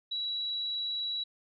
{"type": "tone", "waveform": "sine", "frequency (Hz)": 3908, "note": "B7", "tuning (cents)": -19, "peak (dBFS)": -31, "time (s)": [0.11, 1.24], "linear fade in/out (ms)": 10, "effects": []}